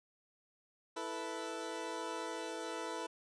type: chord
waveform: 20% pulse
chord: E suspended fourth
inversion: none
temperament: equal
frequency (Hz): 329.6 / 440 / 493.9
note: E4 / A4 / B4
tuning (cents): 0 / 0 / 0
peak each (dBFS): -39 / -39 / -39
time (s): 0.96-3.07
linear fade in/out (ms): 10
effects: resampled to 22050 Hz